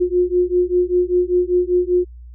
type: beating tone pair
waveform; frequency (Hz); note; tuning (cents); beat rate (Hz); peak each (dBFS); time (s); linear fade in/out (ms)
sine; 355.6 / 360.7; F4 / F#4; +31 / -44; 5.1; -17; 0-2.05; 20
effects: added 60 Hz sine -35 dBFS peak until 2.34 s